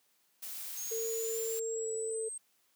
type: noise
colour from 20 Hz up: blue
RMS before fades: -42 dBFS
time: 0.42-1.6 s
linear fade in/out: 10 ms
type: linear sweep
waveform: sine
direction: up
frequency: 6450 to 8390 Hz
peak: -39 dBFS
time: 0.77-2.38 s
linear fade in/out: 5 ms
type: tone with pitch glide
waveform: sine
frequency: 450.8 to 447.9 Hz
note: A4 to A4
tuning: +42 to +31 cents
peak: -34 dBFS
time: 0.91-2.29 s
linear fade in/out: 10 ms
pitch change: -11 cents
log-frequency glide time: 1.77-1.93 s
effects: white hiss -72 dBFS RMS until 2.75 s + high-pass 150 Hz 12 dB/octave